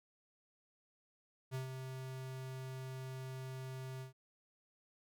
square tone with ADSR envelope, 130.81 Hz, C3, in tune, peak -38 dBFS, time 1.51-4.13 s, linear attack 38 ms, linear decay 120 ms, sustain -6 dB, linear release 120 ms, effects none

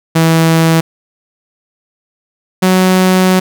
sawtooth tone pair in turn, 163.1 / 185.63 Hz, E3 / F#3, -18 / +6 cents, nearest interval major second, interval 224 cents, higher second, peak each -3 dBFS, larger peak neither, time 0.15-0.81 / 2.62-3.4 s, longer second, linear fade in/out 10 ms, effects none

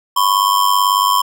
square ring-modulated tone, 1048 Hz, C6, 2 cents sharp, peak -9 dBFS, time 0.16-1.22 s, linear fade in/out 10 ms, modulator 49.1 Hz, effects none

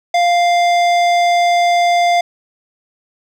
triangle tone with hard clipping, 698 Hz, F5, 1 cent flat, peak -12 dBFS, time 0.14-2.21 s, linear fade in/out 5 ms, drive 18 dB, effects none

